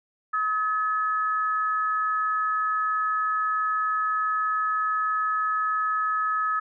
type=tone pair together; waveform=sine; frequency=1277 / 1718.4 Hz; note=D#6 / A6; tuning=+45 / -41 cents; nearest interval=perfect fourth; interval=514 cents; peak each=-23 / -30 dBFS; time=0.33-6.6 s; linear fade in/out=10 ms; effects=none